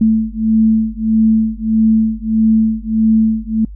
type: beating tone pair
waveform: sine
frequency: 220 / 221.6 Hz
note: A3 / A3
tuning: 0 / +13 cents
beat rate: 1.6 Hz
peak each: -13 dBFS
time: 0.01-3.65 s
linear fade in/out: 5 ms
effects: noise-tail reverb RT60 0.1 s tail -26 dB re dry + added 50 Hz sine -28 dBFS peak until 3.75 s